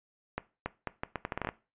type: accelerating click train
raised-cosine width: 0.5 ms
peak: -17 dBFS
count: 12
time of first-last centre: 0.38-1.49 s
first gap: 280 ms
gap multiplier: 0.76
effects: noise-tail reverb RT60 0.3 s tail -18 dB re dry + resampled to 8000 Hz